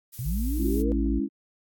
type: noise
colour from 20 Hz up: violet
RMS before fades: -40 dBFS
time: 0.12-0.83 s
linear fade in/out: 20 ms
type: linear sweep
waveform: sine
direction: up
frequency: 110 to 493 Hz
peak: -29 dBFS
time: 0.19-0.92 s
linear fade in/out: 0 ms
type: tone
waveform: sine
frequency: 56.5 Hz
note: A1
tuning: 47 cents sharp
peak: -25 dBFS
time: 0.25-1.2 s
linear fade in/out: 20 ms
type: chord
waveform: sine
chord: C# minor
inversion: second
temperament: equal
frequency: 207.7 / 277.2 / 329.6 Hz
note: G#3 / C#4 / E4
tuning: 0 / 0 / 0 cents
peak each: -30 / -27 / -30 dBFS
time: 0.57-1.29 s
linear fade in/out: 50 ms
effects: AAC 64 kbps